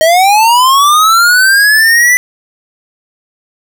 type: linear sweep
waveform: square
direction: up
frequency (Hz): 622.3 to 1998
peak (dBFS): -5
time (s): 0.01-2.17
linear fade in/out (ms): 0
effects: none